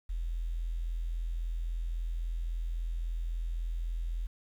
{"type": "tone with quantisation", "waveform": "sine", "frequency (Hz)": 41.84, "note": "E1", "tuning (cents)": 27, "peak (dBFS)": -31, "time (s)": [0.09, 4.27], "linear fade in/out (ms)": 10, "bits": 10, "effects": []}